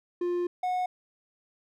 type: tone pair in turn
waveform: triangle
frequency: 352.2 / 730.5 Hz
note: F4 / F#5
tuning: +15 / -22 cents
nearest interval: octave + minor second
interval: 1263 cents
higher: second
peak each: -24 dBFS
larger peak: neither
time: 0.21-0.47 / 0.63-0.86 s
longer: first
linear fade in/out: 5 ms
effects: none